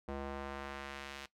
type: tone with band-pass filter sweep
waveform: square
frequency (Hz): 69.3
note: C#2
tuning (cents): 0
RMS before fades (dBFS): -44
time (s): 0.08-1.26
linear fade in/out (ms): 5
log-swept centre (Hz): 560 to 3200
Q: 0.75
effects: noise-tail reverb RT60 0.1 s tail -17 dB re dry

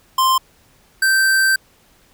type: tone pair in turn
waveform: square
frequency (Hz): 1046.5 / 1558.5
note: C6 / G6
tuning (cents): 0 / -11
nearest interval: perfect fifth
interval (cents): 689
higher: second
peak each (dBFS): -13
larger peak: neither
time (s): 0.18-0.38 / 1.02-1.56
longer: second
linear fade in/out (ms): 5
effects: pink hiss -54 dBFS RMS until 2.13 s

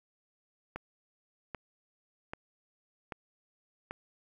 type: click train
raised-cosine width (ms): 0.5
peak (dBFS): -23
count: 5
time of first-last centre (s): 0.76-3.91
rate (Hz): 1.27
effects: 10-bit

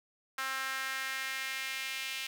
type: tone with high-pass filter sweep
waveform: sawtooth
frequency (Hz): 265.5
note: C4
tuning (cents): +25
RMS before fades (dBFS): -37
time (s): 0.38-2.27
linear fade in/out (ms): 5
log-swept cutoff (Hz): 1400 to 2600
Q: 2.4
effects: none

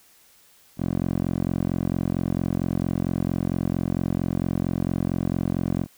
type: tone with band-pass filter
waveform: 10% pulse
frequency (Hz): 44.41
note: F1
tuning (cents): +30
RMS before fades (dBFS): -25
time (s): 0.77-5.87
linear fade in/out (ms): 50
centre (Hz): 230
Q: 0.8
effects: white hiss -56 dBFS RMS until 5.97 s

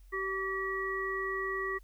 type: harmonic tone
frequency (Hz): 384.5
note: G4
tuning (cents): -33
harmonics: 1 / 3 / 5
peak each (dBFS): -36 / -37 / -35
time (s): 0.12-1.79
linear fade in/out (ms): 20
effects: added 45 Hz sine -52 dBFS peak until 1.83 s + white hiss -71 dBFS RMS until 1.83 s

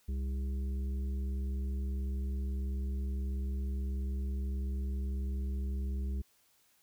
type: harmonic tone with a mistuned harmonic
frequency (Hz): 66.7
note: C2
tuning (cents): +34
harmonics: 1 / 3 / 5 / 6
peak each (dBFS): -32 / -44 / -54 / -54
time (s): 0.08-6.22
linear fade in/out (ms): 10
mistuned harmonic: 5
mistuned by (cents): -62
effects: white hiss -69 dBFS RMS until 6.82 s

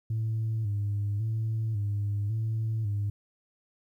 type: tone with vibrato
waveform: sine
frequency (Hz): 106.6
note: G#2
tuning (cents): +46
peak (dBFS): -25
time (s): 0.1-3.1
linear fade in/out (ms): 5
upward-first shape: square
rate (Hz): 0.91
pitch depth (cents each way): 71
effects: tanh soft clip ceiling -24 dBFS + 11-bit

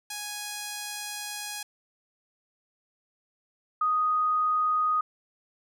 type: tone pair in turn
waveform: 5% pulse / sine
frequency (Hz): 830.6 / 1244.5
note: G#5 / D#6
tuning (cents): 0 / 0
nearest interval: perfect fifth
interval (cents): 700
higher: second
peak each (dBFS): -22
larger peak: neither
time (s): 0.1-1.63 / 3.81-5.01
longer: first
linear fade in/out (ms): 5
effects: none

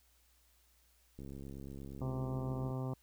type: click train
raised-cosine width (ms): 3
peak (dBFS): -35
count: 105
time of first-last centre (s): 1.19-2.708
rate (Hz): 68.5
type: harmonic tone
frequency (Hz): 130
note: C3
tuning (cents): -11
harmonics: 1 / 2 / 3 / 4 / 5 / 6 / 7 / 8 / 9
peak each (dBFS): -37 / -43 / -47 / -49 / -51 / -53 / -54 / -55 / -56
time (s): 2.01-2.94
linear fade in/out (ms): 5
effects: added 60 Hz sine -70 dBFS peak until 3.02 s + white hiss -71 dBFS RMS until 3.02 s

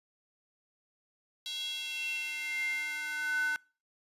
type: tone with high-pass filter sweep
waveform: square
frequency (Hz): 301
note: D4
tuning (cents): +43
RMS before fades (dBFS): -35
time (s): 1.46-3.56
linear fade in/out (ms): 0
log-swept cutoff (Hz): 3600 to 1400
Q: 8.2
effects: noise-tail reverb RT60 0.4 s tail -26 dB re dry + resampled to 32000 Hz

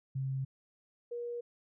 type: tone pair in turn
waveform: sine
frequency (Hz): 133.7 / 477.3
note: C3 / A#4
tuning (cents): +38 / +41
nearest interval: octave + minor seventh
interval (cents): 2203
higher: second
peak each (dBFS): -32 / -36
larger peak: first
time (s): 0.15-0.45 / 1.11-1.41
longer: neither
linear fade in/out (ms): 10
effects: none

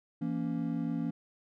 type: chord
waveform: triangle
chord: A# diminished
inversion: second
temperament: just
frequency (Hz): 167.82 / 233.1 / 279.7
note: E3 / A#3 / C#4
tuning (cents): +31 / 0 / +16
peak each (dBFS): -33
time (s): 0.21-1.11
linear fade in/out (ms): 10
effects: none

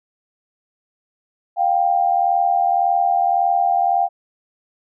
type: tone pair together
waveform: sine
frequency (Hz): 705 / 786.8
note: F5 / G5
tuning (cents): +16 / +6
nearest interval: major second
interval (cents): 190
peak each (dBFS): -17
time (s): 1.56-4.09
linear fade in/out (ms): 50
effects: none

